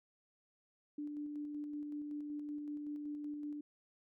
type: tone with tremolo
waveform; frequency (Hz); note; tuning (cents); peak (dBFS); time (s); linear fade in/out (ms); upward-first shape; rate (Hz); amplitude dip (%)
sine; 294.9; D4; +7; -39; 0.98-3.61; 5; square; 5.3; 25
effects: none